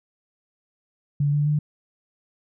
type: tone with pitch steps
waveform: sine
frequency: 144.1 / 146.7 / 149.35 Hz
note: D3 / D3 / D3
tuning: -33 / -2 / +29 cents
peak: -18 dBFS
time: 1.2-1.59 s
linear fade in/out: 5 ms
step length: 130 ms
effects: none